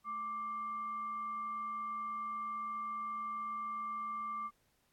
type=tone with frequency modulation; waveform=sine; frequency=1174.7 Hz; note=D6; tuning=in tune; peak=-37 dBFS; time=0.04-4.51 s; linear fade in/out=50 ms; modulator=957 Hz; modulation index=0.25; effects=pink hiss -75 dBFS RMS until 4.92 s + AAC 64 kbps